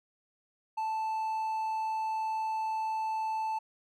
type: tone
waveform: triangle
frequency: 879 Hz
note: A5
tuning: 2 cents flat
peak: -28 dBFS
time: 0.77-3.59 s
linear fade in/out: 10 ms
effects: none